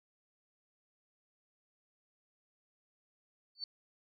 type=tone with exponential growth; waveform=sine; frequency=4502 Hz; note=C#8; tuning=26 cents sharp; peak=-33 dBFS; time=3.55-3.64 s; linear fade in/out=2 ms; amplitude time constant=19 ms; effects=none